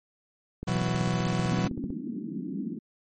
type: click train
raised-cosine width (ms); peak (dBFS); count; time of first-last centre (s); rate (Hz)
3; -22; 21; 0.63-1.904; 15.7
type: chord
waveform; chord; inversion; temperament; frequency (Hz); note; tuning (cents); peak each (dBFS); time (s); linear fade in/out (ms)
40% pulse; B suspended fourth; none; just; 123.47 / 164.63 / 185.21; B2 / E3 / F#3; 0 / -2 / +2; -29; 0.67-1.68; 10
type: band-pass noise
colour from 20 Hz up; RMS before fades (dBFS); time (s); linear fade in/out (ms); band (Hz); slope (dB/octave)
pink; -34; 1.5-2.79; 10; 180 to 310; 48
effects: MP3 32 kbps

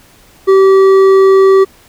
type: tone with hard clipping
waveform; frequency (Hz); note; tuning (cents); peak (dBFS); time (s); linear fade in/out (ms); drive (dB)
triangle; 385.6; G4; -28; -5; 0.47-1.65; 20; 11
effects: pink hiss -44 dBFS RMS until 1.88 s

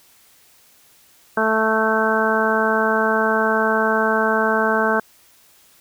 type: harmonic tone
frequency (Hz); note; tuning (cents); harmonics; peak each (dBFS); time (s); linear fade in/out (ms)
220.1; A3; +1; 1 / 2 / 3 / 4 / 5 / 6 / 7; -24 / -22 / -23 / -24 / -25 / -26 / -21; 1.37-5; 5
effects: white hiss -53 dBFS RMS until 5.8 s

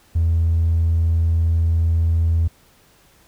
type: tone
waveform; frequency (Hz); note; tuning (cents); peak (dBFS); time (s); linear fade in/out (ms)
triangle; 82.6; E2; +4; -11; 0.15-2.48; 10
effects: tanh soft clip ceiling -11 dBFS + pink hiss -54 dBFS RMS until 3.27 s

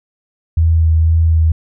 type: tone with vibrato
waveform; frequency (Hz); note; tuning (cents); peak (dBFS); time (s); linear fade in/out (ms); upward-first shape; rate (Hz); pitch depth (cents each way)
sine; 81.1; E2; -28; -8; 0.57-1.52; 5; sine; 2; 18
effects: none

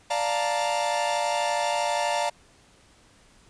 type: chord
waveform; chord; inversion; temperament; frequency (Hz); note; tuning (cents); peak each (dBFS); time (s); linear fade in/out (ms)
45% pulse; Bb major seventh; first; equal; 587.3 / 698.5 / 880 / 932.3; D5 / F5 / A5 / Bb5; 0 / 0 / 0 / 0; -29 / -29 / -30 / -29; 0.1-2.3; 10
effects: pink hiss -57 dBFS RMS until 3.49 s + resampled to 22050 Hz

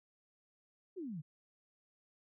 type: exponential sweep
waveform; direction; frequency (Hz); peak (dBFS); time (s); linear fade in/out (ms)
sine; down; 402.9 to 138.59; -40; 0.96-1.22; 20
effects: none

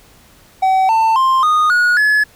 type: tone with pitch steps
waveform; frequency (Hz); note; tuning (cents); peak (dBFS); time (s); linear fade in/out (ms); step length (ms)
triangle; 760 / 893.4 / 1050.3 / 1234.6 / 1451.4 / 1706.1; F#5 / A5 / C6 / D#6 / F#6 / G#6; +46 / +26 / +6 / -14 / -34 / +46; -8; 0.62-2.24; 10; 270
effects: pink hiss -47 dBFS RMS until 2.35 s

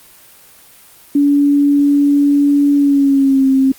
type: tone with pitch glide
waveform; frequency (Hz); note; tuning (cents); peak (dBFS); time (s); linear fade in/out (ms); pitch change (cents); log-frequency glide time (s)
sine; 285.8 to 266.7; D4 to C4; -47 to +33; -8; 1.15-3.72; 5; -120; 2.76-3.47
effects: white hiss -43 dBFS RMS until 3.78 s + Opus 24 kbps

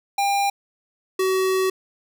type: tone pair in turn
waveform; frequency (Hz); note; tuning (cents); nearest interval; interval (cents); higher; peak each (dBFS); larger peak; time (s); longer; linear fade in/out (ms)
square; 800 / 377.5; G5 / F#4; +35 / +35; octave + minor second; 1300; first; -19; neither; 0.18-0.5 / 1.19-1.7; second; 5
effects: none

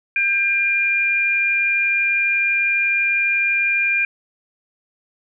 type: tone pair together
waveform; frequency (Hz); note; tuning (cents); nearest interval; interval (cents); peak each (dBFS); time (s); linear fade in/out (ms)
sine; 1590 / 2402; G6 / D7; +24 / +38; perfect fifth; 714; -24 / -16; 0.16-4.05; 2
effects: none

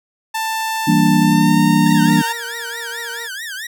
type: tone with pitch glide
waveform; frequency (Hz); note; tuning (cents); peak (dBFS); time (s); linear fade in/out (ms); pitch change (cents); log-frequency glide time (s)
sawtooth; 887 to 918.3; A5 to A#5; +14 to -26; -15; 0.34-2.33; 10; +60; 1.2-1.61
type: chord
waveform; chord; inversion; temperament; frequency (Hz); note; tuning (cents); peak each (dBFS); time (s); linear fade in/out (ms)
sine; E half-diminished seventh; none; equal; 164.81 / 196 / 233.1 / 293.7; E3 / G3 / Bb3 / D4; 0 / 0 / 0 / 0; -16; 0.87-2.22; 10
type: tone with vibrato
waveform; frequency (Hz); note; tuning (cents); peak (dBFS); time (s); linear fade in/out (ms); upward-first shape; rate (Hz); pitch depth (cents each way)
sawtooth; 1691; G#6; +31; -22; 1.86-3.67; 5; triangle; 4.6; 240
type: tone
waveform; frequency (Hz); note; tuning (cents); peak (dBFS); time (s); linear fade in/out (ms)
15% pulse; 466.2; A#4; 0; -24; 2.05-3.29; 50
effects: none

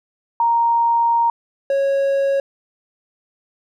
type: tone pair in turn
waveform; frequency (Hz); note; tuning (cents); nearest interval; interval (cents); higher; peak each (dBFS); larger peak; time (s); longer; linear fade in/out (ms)
sine / triangle; 932.3 / 550.7; A#5 / C#5; 0 / -11; major sixth; 911; first; -13; neither; 0.4-1.3 / 1.7-2.4; first; 2
effects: none

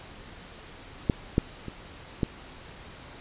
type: clicks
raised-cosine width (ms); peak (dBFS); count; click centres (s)
3; -8 / -7 / -23 / -11; 4; 1.098 / 1.381 / 1.683 / 2.232
effects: pink hiss -46 dBFS RMS until 3.2 s + resampled to 8000 Hz

